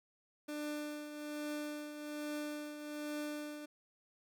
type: tone with tremolo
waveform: 30% pulse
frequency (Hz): 297.7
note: D4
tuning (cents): +24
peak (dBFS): -35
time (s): 0.48-3.66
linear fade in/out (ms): 10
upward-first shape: triangle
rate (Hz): 1.2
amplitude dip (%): 60
effects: none